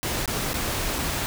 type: noise with dropouts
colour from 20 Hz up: pink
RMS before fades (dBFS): -27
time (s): 0.03-1.26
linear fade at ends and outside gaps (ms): 0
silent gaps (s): 0.258-0.277 / 0.533-0.541 / 0.985-0.989
effects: none